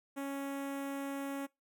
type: tone with notch filter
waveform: sawtooth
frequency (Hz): 277.1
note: C#4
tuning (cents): -1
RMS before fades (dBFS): -39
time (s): 0.16-1.47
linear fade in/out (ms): 20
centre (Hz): 4500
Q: 0.86
effects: noise-tail reverb RT60 0.2 s tail -22 dB re dry